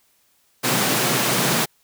pink high-pass noise, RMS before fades -20 dBFS, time 0.63-1.66 s, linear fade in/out 20 ms, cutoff 120 Hz, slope 96 dB/octave, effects white hiss -62 dBFS RMS until 1.83 s

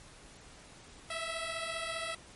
10% pulse beating tone pair, 650 / 665 Hz, E5 / E5, -24 / +15 cents, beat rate 15 Hz, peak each -30 dBFS, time 1.1-2.15 s, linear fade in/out 5 ms, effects pink hiss -54 dBFS RMS until 2.35 s + MP3 48 kbps

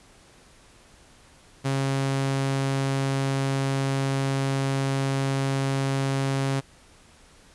sawtooth tone, 136 Hz, C#3, 33 cents flat, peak -19 dBFS, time 1.64-6.61 s, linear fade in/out 20 ms, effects pink hiss -54 dBFS RMS until 7.54 s + resampled to 24000 Hz

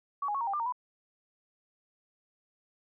sine tone with pitch steps, 1130 / 829 / 1105 / 933 / 792 / 1193 / 923 / 993 Hz, C#6 / G#5 / C#6 / A#5 / G5 / D6 / A#5 / B5, +33 / -3 / -6 / +1 / +18 / +27 / -17 / +9 cents, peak -29 dBFS, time 0.22-0.724 s, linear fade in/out 5 ms, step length 63 ms, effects none

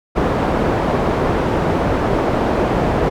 white low-pass noise, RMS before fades -17 dBFS, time 0.15-3.1 s, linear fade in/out 20 ms, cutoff 650 Hz, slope 12 dB/octave, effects none

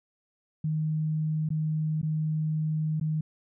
sine tone with dropouts, 155.56 Hz, D#3, in tune, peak -25 dBFS, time 0.64-3.21 s, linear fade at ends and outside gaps 5 ms, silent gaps 1.49-1.503 / 2.016-2.029 / 2.999-3.011 s, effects none

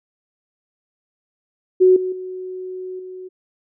sine tone with level steps, 370.2 Hz, F#4, 1 cent sharp, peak -8 / -20 / -27 / -31 dBFS, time 1.8-3.29 s, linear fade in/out 20 ms, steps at 1.96 / 2.12 / 2.99 s, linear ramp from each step 5 ms, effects none

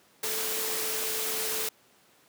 sine tone in noise, 440 Hz, A4, in tune, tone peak -38 dBFS, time 0.23-1.69 s, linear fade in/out 5 ms, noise white, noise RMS -31 dBFS, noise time 0.23-1.69 s, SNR -10 dB, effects pink hiss -61 dBFS RMS until 2.28 s + high-pass 200 Hz 12 dB/octave

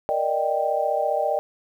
sine chord, Eb major seventh, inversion second, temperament equal, 466.2 / 587.3 / 622.3 / 784 Hz, Bb4 / D5 / Eb5 / G5, 0 / 0 / 0 / 0 cents, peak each -30 / -25 / -25 / -25 dBFS, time 0.09-1.39 s, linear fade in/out 0 ms, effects 9-bit

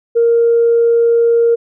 sine tone, 466.2 Hz, A#4, in tune, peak -7 dBFS, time 0.15-1.56 s, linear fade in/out 20 ms, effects tanh soft clip ceiling -3 dBFS

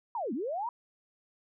sine linear two-way sweep, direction down then up, 987.8 to 207.7 to 987.8 Hz, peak -31 dBFS, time 0.15-0.69 s, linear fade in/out 2 ms, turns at 0.33 s, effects none

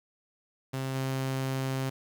sawtooth tone with level steps, 132.9 Hz, C3, 27 cents sharp, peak -27 / -25 dBFS, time 0.73-1.9 s, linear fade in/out 10 ms, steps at 0.94 s, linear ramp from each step 20 ms, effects 9-bit

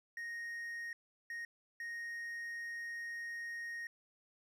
triangle tone bursts at uneven times, 1864.7 Hz, A#6, in tune, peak -39 dBFS, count 3, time 0.17-0.93 / 1.3-1.45 / 1.8-3.87 s, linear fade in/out 2 ms, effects none

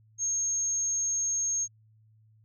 sine tone, 6480 Hz, G#8, 43 cents flat, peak -26 dBFS, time 0.18-1.68 s, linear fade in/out 50 ms, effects added 109 Hz sine -58 dBFS peak until 2.44 s

